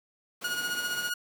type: noise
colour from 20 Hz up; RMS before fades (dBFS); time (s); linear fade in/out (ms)
pink; -42; 0.41-1.1; 10
type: tone with tremolo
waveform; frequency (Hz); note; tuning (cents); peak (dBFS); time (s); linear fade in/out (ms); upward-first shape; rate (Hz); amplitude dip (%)
sawtooth; 1444; F#6; -43; -24; 0.44-1.14; 5; sine; 15; 50
effects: high-pass 200 Hz 12 dB/octave